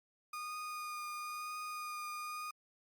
35% pulse tone with vibrato, 1226 Hz, D#6, 26 cents flat, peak -39 dBFS, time 0.33-2.51 s, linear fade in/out 5 ms, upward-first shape triangle, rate 1 Hz, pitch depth 15 cents each way, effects Opus 48 kbps

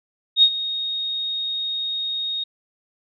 sine tone with ADSR envelope, 3729 Hz, A#7, in tune, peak -8 dBFS, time 0.36-2.44 s, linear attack 66 ms, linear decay 66 ms, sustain -15 dB, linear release 9 ms, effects none

